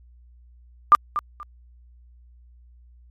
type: tone with echo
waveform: sine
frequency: 1196 Hz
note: D6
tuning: 31 cents sharp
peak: -7 dBFS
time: 0.92-0.95 s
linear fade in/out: 0 ms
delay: 240 ms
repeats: 2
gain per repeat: -13 dB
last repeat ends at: 1.43 s
effects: added 60 Hz sine -48 dBFS peak until 3.1 s + MP3 64 kbps